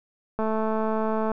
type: click train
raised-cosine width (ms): 1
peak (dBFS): -14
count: 204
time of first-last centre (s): 0.39-1.317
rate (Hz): 219
effects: none